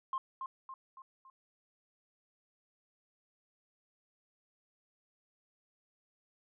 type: tone with echo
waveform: sine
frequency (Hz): 1060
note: C6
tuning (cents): +22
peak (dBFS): -31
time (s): 0.13-0.18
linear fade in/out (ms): 2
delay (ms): 280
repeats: 4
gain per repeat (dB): -6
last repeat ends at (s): 1.3
effects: tanh soft clip ceiling -28 dBFS